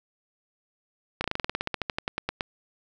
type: slowing click train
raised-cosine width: 0.3 ms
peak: -11 dBFS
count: 19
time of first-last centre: 1.21-2.408 s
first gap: 32 ms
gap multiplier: 1.08
effects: none